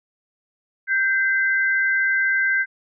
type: tone pair together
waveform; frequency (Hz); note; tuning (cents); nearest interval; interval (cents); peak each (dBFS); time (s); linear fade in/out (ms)
sine; 1568 / 2044; G6 / C7; 0 / -41; perfect fourth; 459; -18 / -23; 0.87-2.66; 50
effects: none